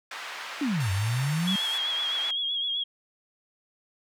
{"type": "band-pass noise", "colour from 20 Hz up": "white", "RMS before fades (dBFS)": -38, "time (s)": [0.11, 2.31], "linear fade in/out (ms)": 5, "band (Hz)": [840, 2500], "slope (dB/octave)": 12}
{"type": "exponential two-way sweep", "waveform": "sine", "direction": "down then up", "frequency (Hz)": [309.3, 92.5, 199.7], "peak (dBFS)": -24, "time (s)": [0.61, 1.56], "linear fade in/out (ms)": 5, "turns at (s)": 0.91}
{"type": "tone with pitch glide", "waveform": "5% pulse", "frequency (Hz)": [910, 876.5], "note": ["A#5", "A5"], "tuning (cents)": [-42, -7], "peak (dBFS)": -27, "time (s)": [0.8, 1.78], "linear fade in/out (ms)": 5, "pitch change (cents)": -65, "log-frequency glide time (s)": [1.44, 1.51]}
{"type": "tone with vibrato", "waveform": "sine", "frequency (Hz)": 3304, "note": "G#7", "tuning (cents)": -10, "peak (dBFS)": -26, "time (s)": [1.47, 2.84], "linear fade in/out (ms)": 10, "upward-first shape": "sine", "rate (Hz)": 7.8, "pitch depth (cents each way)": 46}
{"effects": []}